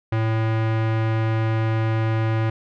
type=tone with low-pass filter; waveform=square; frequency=111.4 Hz; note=A2; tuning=22 cents sharp; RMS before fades=-21 dBFS; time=0.12-2.5 s; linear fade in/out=5 ms; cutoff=2200 Hz; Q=1.1; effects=none